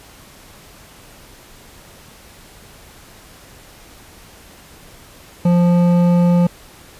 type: tone with hard clipping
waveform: sine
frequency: 174.9 Hz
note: F3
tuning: 3 cents sharp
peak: -12 dBFS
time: 5.45-6.47 s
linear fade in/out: 5 ms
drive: 10 dB
effects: pink hiss -43 dBFS RMS until 6.99 s + resampled to 32000 Hz